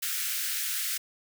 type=high-pass noise; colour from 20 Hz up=white; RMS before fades=-31 dBFS; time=0.02-0.98 s; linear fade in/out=10 ms; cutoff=1400 Hz; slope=48 dB/octave; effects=none